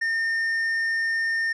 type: tone with tanh clipping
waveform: sine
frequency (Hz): 1818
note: A#6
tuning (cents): -44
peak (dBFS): -23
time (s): 0.01-1.53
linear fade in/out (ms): 10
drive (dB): 5
effects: none